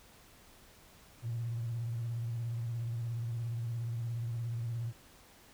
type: tone with vibrato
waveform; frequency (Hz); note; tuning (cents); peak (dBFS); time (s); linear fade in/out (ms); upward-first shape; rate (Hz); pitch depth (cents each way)
triangle; 116.8; A#2; +4; -30; 1.22-4.93; 50; sine; 17; 54
effects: tanh soft clip ceiling -31 dBFS + pink hiss -59 dBFS RMS until 5.53 s